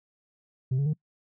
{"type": "tone with pitch steps", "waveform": "sine", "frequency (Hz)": [129.7, 140.62, 152.47], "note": ["C3", "C#3", "D#3"], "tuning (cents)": [-15, 25, -35], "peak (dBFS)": -20, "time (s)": [0.71, 0.935], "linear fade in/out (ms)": 10, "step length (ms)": 75, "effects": ["noise-tail reverb RT60 0.1 s tail -25 dB re dry", "tanh soft clip ceiling -22 dBFS"]}